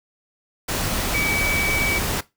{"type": "tone in noise", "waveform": "sine", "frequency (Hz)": 2285, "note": "D7", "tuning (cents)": -48, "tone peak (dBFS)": -21, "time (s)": [1.14, 1.99], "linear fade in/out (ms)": 10, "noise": "pink", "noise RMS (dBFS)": -24, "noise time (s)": [0.68, 2.21], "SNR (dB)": 0, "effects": ["noise-tail reverb RT60 0.2 s tail -18 dB re dry"]}